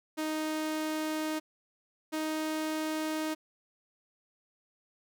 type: tone pair in turn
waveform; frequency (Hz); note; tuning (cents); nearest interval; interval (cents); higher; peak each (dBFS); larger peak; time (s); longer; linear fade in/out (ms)
sawtooth; 311.1 / 312.2; D#4 / D#4; 0 / +6; unison; 6; second; -27; neither; 0.17-1.4 / 2.12-3.35; neither; 20
effects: none